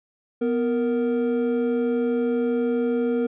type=tone pair together; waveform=triangle; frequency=247 / 466.2 Hz; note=B3 / A#4; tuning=0 / 0 cents; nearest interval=major seventh; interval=1100 cents; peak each=-21 dBFS; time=0.41-3.27 s; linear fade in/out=10 ms; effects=resampled to 8000 Hz